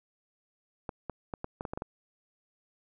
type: clicks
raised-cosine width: 1 ms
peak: -21 dBFS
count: 9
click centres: 0.892 / 1.097 / 1.338 / 1.444 / 1.609 / 1.652 / 1.735 / 1.775 / 1.821 s
effects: none

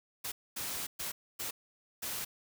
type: noise bursts at uneven times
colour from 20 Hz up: white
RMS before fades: -38 dBFS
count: 5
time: 0.24-0.32 / 0.56-0.87 / 0.99-1.12 / 1.39-1.51 / 2.02-2.25 s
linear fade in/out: 10 ms
effects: none

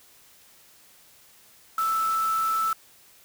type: tone in noise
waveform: sine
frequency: 1318.5 Hz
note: E6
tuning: in tune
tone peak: -22 dBFS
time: 1.78-2.73 s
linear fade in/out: 2 ms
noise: white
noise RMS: -39 dBFS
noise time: 1.78-2.73 s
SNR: +14 dB
effects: white hiss -55 dBFS RMS until 3.24 s

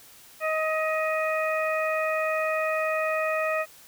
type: harmonic tone with a mistuned harmonic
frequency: 630 Hz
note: D#5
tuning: 21 cents sharp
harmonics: 1 / 2 / 3 / 4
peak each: -26 / -30 / -32 / -32 dBFS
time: 0.4-3.66 s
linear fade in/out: 50 ms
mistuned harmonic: 4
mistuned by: -22 cents
effects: white hiss -51 dBFS RMS until 3.87 s

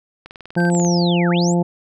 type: click train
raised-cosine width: 0.3 ms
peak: -21 dBFS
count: 13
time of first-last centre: 0.26-0.848 s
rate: 20.4 Hz
type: harmonic tone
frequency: 173.8 Hz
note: F3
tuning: 8 cents flat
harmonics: 1 / 2 / 3 / 4 / 5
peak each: -15 / -21 / -25 / -27 / -29 dBFS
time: 0.56-1.63 s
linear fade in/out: 10 ms
type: tone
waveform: triangle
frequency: 1561 Hz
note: G6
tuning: 8 cents flat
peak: -20 dBFS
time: 0.57-0.7 s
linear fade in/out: 10 ms
type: linear two-way sweep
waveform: sine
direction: down then up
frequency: 8220 to 1174.7 to 8220 Hz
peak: -24 dBFS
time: 0.7-1.55 s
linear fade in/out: 50 ms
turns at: 1.3 s
effects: none

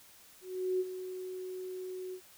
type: tone with ADSR envelope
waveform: sine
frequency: 370 Hz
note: F#4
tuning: in tune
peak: -27 dBFS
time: 0.41-2.21 s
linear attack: 390 ms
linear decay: 39 ms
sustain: -11 dB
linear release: 77 ms
effects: white hiss -58 dBFS RMS until 2.37 s

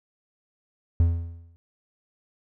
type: tone with exponential decay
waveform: triangle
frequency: 84.3 Hz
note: E2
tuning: 39 cents sharp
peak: -12 dBFS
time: 1-1.56 s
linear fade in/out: 0 ms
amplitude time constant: 120 ms
effects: none

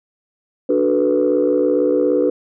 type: chord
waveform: sine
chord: B minor seventh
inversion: first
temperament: equal with one note detuned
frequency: 293.7 / 370 / 436.5 / 493.9 Hz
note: D4 / F#4 / A4 / B4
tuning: 0 / 0 / -14 / 0 cents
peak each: -18 / -19 / -20 / -16 dBFS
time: 0.69-2.3 s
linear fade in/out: 5 ms
effects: tanh soft clip ceiling -6 dBFS

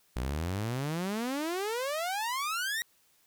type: exponential sweep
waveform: sawtooth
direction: up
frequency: 58.27 to 1921 Hz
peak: -27 dBFS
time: 0.16-2.82 s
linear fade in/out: 0 ms
effects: white hiss -67 dBFS RMS until 3.26 s

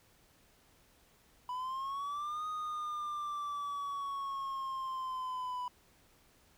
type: linear two-way sweep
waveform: triangle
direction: up then down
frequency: 987.8 to 1244.5 to 987.8 Hz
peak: -34 dBFS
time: 1.49-5.68 s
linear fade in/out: 2 ms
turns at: 2.47 s
effects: pink hiss -66 dBFS RMS until 6.57 s

